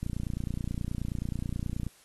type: click train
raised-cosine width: 5 ms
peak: -20 dBFS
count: 55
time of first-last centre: 0.03-1.867 s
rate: 29.4 Hz
effects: white hiss -59 dBFS RMS until 2.04 s + AAC 32 kbps

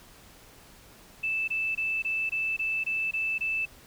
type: tone bursts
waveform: sine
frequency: 2637 Hz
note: E7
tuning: in tune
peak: -26 dBFS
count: 9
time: 1.23-3.656 s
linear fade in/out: 10 ms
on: 250 ms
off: 22 ms
effects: pink hiss -53 dBFS RMS until 3.86 s

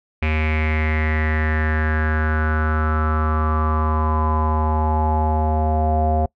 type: tone with low-pass filter sweep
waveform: square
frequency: 77.78 Hz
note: D#2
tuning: in tune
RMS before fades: -19 dBFS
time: 0.22-6.26 s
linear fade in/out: 5 ms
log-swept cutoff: 2400 to 670 Hz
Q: 7.4
effects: noise-tail reverb RT60 0.1 s tail -25 dB re dry

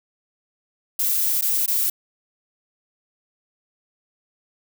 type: noise with dropouts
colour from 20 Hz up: violet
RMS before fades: -21 dBFS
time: 0.99-1.9 s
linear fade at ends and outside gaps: 5 ms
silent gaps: 1.412-1.422 / 1.662-1.678 s
effects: none

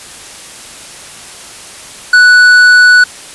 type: tone with tanh clipping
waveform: sine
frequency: 1480 Hz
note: F#6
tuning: in tune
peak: -3 dBFS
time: 2.13-3.04 s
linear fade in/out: 5 ms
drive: 9 dB
effects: white hiss -30 dBFS RMS until 3.34 s + resampled to 24000 Hz

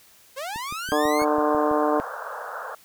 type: linear sweep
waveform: sawtooth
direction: up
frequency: 504 to 2244 Hz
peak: -26 dBFS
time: 0.36-1.25 s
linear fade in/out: 20 ms
type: click train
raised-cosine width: 3 ms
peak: -26 dBFS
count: 8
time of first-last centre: 0.56-1.713 s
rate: 6.07 Hz
type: harmonic tone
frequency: 150 Hz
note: D3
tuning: 37 cents sharp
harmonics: 2 / 3 / 4 / 5 / 6 / 7 / 8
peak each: -25 / -25 / -25 / -27 / -32 / -27 / -33 dBFS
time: 0.92-2 s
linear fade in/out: 0 ms
type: band-pass noise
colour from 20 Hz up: white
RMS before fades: -34 dBFS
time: 1.19-2.75 s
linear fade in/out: 5 ms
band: 460 to 1600 Hz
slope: 96 dB/octave
effects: white hiss -54 dBFS RMS until 2.84 s

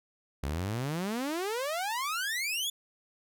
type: exponential sweep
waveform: sawtooth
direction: up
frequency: 65.41 to 3520 Hz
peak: -27 dBFS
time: 0.43-2.7 s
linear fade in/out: 5 ms
effects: none

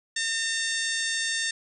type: harmonic tone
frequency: 907 Hz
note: A#5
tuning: 48 cents flat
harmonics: 2 / 3 / 4 / 5 / 6 / 7 / 8 / 9 / 10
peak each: -29 / -39 / -32 / -37 / -36 / -36 / -38 / -37 / -44 dBFS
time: 0.16-1.51 s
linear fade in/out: 5 ms
effects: none

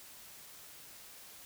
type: silence
effects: white hiss -53 dBFS RMS until 1.45 s

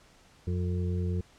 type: harmonic tone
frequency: 89.5 Hz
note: F2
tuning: 43 cents sharp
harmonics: 1 / 2 / 4 / 5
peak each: -28 / -34 / -40 / -42 dBFS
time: 0.47-1.21 s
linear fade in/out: 5 ms
effects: pink hiss -59 dBFS RMS until 1.38 s + low-pass 8000 Hz 12 dB/octave

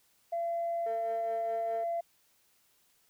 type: tone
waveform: sine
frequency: 680 Hz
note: F5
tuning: 46 cents flat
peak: -29 dBFS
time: 0.32-2.01 s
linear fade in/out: 10 ms
type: tone with tremolo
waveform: triangle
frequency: 449.5 Hz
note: A4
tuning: 37 cents sharp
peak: -33 dBFS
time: 0.86-1.84 s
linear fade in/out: 5 ms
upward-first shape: triangle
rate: 4.8 Hz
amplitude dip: 65%
effects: tanh soft clip ceiling -26 dBFS + white hiss -69 dBFS RMS until 3.09 s

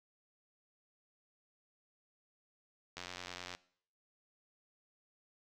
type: click train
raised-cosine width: 0.2 ms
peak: -26 dBFS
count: 53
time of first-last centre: 2.97-3.55 s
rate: 89.7 Hz
effects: noise-tail reverb RT60 0.6 s tail -21 dB re dry

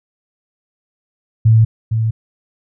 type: tone with echo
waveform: sine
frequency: 111.7 Hz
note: A2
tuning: 27 cents sharp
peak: -6 dBFS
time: 1.45-1.65 s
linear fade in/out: 10 ms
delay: 460 ms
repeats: 1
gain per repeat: -7 dB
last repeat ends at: 2.11 s
effects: none

